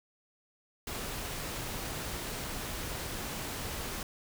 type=noise; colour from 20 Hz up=pink; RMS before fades=-38 dBFS; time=0.87-4.03 s; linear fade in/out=2 ms; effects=none